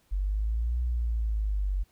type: linear two-way sweep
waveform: sine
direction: up then down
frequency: 46.25 to 61.2 to 46.25 Hz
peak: -25 dBFS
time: 0.11-1.84 s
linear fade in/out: 20 ms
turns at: 0.81 s
effects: pink hiss -67 dBFS RMS until 1.91 s